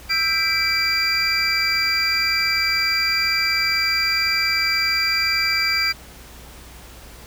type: tone cluster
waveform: triangle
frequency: 1316 / 1575 / 1995 / 2333 / 4767 Hz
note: E6 / G6 / B6 / D7 / D8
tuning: -3 / +8 / +17 / -12 / +25 cents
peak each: -28 / -26 / -27 / -20 / -20 dBFS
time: 0.09-5.93 s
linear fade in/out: 20 ms
effects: added 60 Hz sine -43 dBFS peak until 7.26 s + pink hiss -43 dBFS RMS until 7.26 s